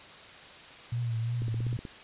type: tone with vibrato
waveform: sine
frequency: 116.54 Hz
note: A#2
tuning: in tune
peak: -28 dBFS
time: 0.92-1.77 s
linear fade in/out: 5 ms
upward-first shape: triangle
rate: 2.9 Hz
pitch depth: 65 cents each way
type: click train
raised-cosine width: 3 ms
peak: -26 dBFS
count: 8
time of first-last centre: 1.42-1.852 s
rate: 16.2 Hz
effects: white hiss -48 dBFS RMS until 2.03 s + resampled to 8000 Hz